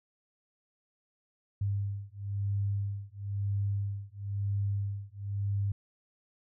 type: beating tone pair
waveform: sine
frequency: 99.8 / 100.8 Hz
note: G2 / G2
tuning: +32 / +49 cents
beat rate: 1 Hz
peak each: -33 / -33 dBFS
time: 1.61-5.72 s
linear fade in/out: 5 ms
effects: none